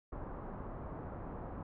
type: low-pass noise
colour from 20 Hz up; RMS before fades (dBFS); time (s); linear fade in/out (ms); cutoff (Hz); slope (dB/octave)
pink; -44; 0.12-1.63; 5; 1200; 24
effects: none